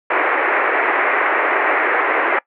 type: band-pass noise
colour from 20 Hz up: white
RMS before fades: -17 dBFS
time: 0.1-2.39 s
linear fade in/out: 5 ms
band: 320 to 2200 Hz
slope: 48 dB/octave
effects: noise-tail reverb RT60 0.1 s tail -22 dB re dry